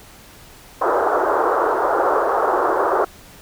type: band-pass noise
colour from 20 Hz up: pink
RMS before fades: -18 dBFS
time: 0.81-3.05 s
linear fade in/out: 10 ms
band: 360 to 1400 Hz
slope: 48 dB/octave
effects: pink hiss -44 dBFS RMS until 3.41 s